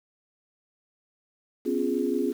sine chord, C# dominant seventh, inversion third, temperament equal with one note detuned, 252 / 277.2 / 349.2 / 415.3 Hz, B3 / C#4 / E#4 / G#4, +35 / 0 / 0 / 0 cents, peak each -29 dBFS, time 1.65-2.33 s, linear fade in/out 20 ms, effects 8-bit

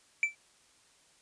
triangle tone with exponential decay, 2328 Hz, D7, 16 cents flat, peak -19 dBFS, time 0.23-0.35 s, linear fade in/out 1 ms, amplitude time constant 26 ms, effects white hiss -64 dBFS RMS until 1.21 s + resampled to 22050 Hz

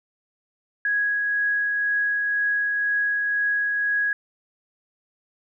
sine tone with tremolo, 1661.2 Hz, G#6, in tune, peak -19 dBFS, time 0.85-4.13 s, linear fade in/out 2 ms, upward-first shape triangle, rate 2 Hz, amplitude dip 25%, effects none

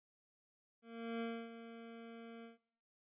25% pulse tone with ADSR envelope, 230 Hz, A#3, 23 cents flat, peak -34 dBFS, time 0.82-2.58 s, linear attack 390 ms, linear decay 280 ms, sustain -12 dB, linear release 140 ms, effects noise-tail reverb RT60 0.6 s tail -19 dB re dry + resampled to 8000 Hz

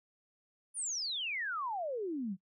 sine exponential sweep, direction down, 9956 to 174.61 Hz, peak -34 dBFS, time 0.74-2.37 s, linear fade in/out 50 ms, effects noise-tail reverb RT60 0.1 s tail -25 dB re dry

